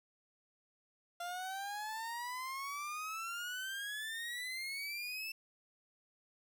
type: exponential sweep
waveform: 30% pulse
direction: up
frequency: 690 to 2660 Hz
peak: -37 dBFS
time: 1.2-5.32 s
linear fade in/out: 5 ms
effects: none